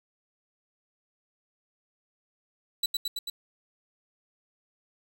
40% pulse tone with echo, 3951 Hz, B7, in tune, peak -23 dBFS, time 2.83-2.86 s, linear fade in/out 5 ms, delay 110 ms, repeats 4, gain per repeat -2 dB, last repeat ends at 3.3 s, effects none

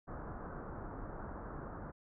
pink low-pass noise, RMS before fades -45 dBFS, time 0.07-1.92 s, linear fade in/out 20 ms, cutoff 1500 Hz, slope 48 dB/octave, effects none

